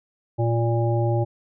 harmonic tone, 116.54 Hz, A#2, in tune, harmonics 1 / 3 / 5 / 7, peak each -20 / -26 / -28 / -30 dBFS, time 0.38-1.25 s, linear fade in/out 20 ms, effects none

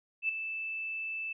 sine tone with ADSR envelope, 2637 Hz, E7, in tune, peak -25 dBFS, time 0.22-1.33 s, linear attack 69 ms, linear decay 8 ms, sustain -9 dB, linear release 8 ms, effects none

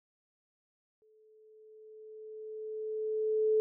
sine tone with exponential growth, 433.8 Hz, A4, 25 cents flat, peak -23 dBFS, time 1.02-3.6 s, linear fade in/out 0 ms, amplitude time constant 560 ms, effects none

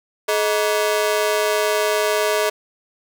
sawtooth ring-modulated tone, 527 Hz, C5, 12 cents sharp, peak -10 dBFS, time 0.28-2.5 s, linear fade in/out 10 ms, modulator 101 Hz, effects none

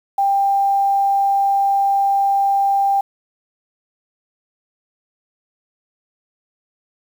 sine tone with quantisation, 792 Hz, G5, 18 cents sharp, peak -13 dBFS, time 0.18-3.01 s, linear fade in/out 5 ms, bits 7, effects none

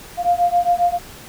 sine beating tone pair, 698 / 705.4 Hz, F5 / F5, -1 / +17 cents, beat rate 7.4 Hz, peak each -17 dBFS, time 0.17-0.99 s, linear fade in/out 50 ms, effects pink hiss -39 dBFS RMS until 1.28 s

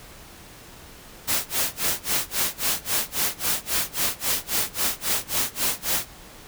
white noise with tremolo, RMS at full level -22 dBFS, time 1.27-6.09 s, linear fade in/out 20 ms, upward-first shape sine, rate 3.7 Hz, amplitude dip 100%, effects pink hiss -45 dBFS RMS until 6.47 s

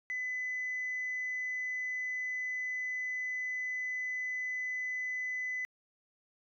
sine tone, 2008 Hz, B6, 28 cents sharp, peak -32 dBFS, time 0.1-5.65 s, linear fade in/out 0 ms, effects tanh soft clip ceiling -30 dBFS

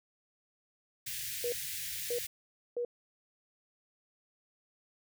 white band-stop noise, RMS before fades -39 dBFS, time 1.06-2.27 s, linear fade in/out 10 ms, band 160 to 1700 Hz, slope 48 dB/octave
sine tone bursts, 481.5 Hz, B4, 44 cents flat, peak -31 dBFS, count 3, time 1.44-2.849 s, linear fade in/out 2 ms, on 83 ms, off 580 ms
effects none

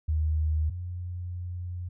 sine tone pair in turn, 77.78 / 88.91 Hz, D#2 / F2, 0 / +31 cents, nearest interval major second, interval 231 cents, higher second, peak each -23 / -32 dBFS, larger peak first, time 0.08-0.7 / 0.7-1.89 s, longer second, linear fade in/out 10 ms, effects none

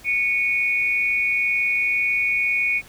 sine tone pair together, 2217 / 2459 Hz, C#7 / D#7, 0 / -21 cents, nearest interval major second, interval 179 cents, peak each -21 dBFS, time 0.04-2.82 s, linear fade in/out 50 ms, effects pink hiss -47 dBFS RMS until 2.88 s

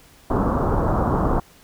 pink low-pass noise, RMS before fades -20 dBFS, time 0.3-1.4 s, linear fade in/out 5 ms, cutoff 1300 Hz, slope 48 dB/octave, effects pink hiss -51 dBFS RMS until 1.63 s

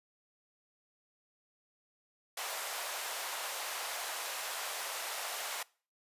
pink high-pass noise, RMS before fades -39 dBFS, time 2.37-5.63 s, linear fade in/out 5 ms, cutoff 610 Hz, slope 24 dB/octave, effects noise-tail reverb RT60 0.4 s tail -23 dB re dry + resampled to 32000 Hz

